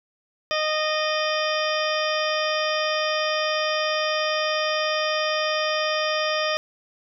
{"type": "harmonic tone with a mistuned harmonic", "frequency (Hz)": 617, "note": "D#5", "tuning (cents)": -15, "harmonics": [1, 2, 3, 4, 5, 6, 8, 9], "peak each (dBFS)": [-25, -28, -30, -31, -32, -33, -34, -35], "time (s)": [0.51, 6.57], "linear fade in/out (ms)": 0, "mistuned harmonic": 6, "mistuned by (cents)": -70, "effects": []}